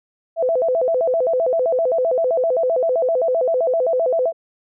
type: tone with vibrato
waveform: sine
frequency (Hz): 580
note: D5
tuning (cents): -22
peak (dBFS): -15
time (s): 0.36-4.33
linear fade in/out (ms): 50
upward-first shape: square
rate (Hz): 7.7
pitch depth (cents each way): 230
effects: none